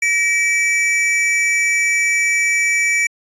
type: tone pair together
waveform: square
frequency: 1895 / 2310 Hz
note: A#6 / D7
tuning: +28 / -29 cents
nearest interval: minor third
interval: 343 cents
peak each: -23 / -15 dBFS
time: 0.02-3.07 s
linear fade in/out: 5 ms
effects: resampled to 24000 Hz